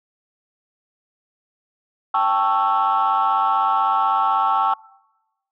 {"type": "chord", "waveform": "sine", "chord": "A dominant seventh", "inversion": "third", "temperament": "equal with one note detuned", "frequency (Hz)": [784, 880, 1108.7, 1324.6], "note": ["G5", "A5", "C#6", "E6"], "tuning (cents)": [0, 0, 0, 8], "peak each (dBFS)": -20, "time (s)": [2.14, 4.74], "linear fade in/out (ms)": 5, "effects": ["noise-tail reverb RT60 1.0 s tail -24 dB re dry", "tanh soft clip ceiling -10 dBFS"]}